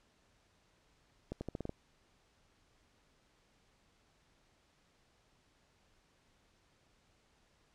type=accelerating click train; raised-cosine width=2 ms; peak=-26 dBFS; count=7; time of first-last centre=1.32-1.694 s; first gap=90 ms; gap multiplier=0.85; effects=pink hiss -71 dBFS RMS until 7.74 s + low-pass 7000 Hz 12 dB/octave